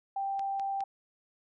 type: tone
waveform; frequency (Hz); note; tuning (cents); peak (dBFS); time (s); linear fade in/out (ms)
sine; 786; G5; +4; -30; 0.16-0.84; 5
type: clicks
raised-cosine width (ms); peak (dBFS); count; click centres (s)
0.2; -29; 3; 0.394 / 0.597 / 0.806
effects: none